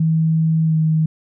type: tone with pitch glide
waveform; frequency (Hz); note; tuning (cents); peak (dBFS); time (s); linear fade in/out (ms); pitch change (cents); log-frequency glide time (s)
sine; 160.6 to 158.02; E3 to D#3; -45 to +27; -13; 0-1.06; 5; -28; 0.65-0.76
effects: none